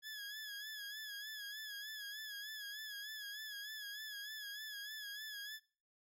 20% pulse tone with vibrato, 1690 Hz, G#6, 30 cents sharp, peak -40 dBFS, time 0.02-5.6 s, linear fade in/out 50 ms, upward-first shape sine, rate 3.3 Hz, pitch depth 63 cents each way, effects noise-tail reverb RT60 0.4 s tail -20 dB re dry

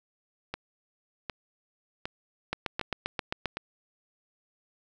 two click trains, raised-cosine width 0.3 ms, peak -13 / -17 dBFS, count 8 / 5, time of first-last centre 2.53-3.457 / 0.54-3.57 s, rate 7.55 / 1.32 Hz, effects none

